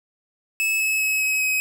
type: tone with pitch steps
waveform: 45% pulse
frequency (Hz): 2601 / 2585 / 2568 / 2552 / 2536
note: E7 / E7 / E7 / D#7 / D#7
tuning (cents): -24 / -34 / -46 / +43 / +32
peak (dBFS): -19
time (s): 0.6-1.6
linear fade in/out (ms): 0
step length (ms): 200
effects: none